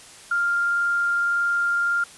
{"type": "tone with frequency modulation", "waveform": "sine", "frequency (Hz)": 1398, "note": "F6", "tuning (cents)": 1, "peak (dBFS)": -19, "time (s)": [0.31, 2.04], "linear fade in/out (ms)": 5, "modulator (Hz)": 21.7, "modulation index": 0.23, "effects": ["white hiss -45 dBFS RMS until 2.17 s", "resampled to 24000 Hz"]}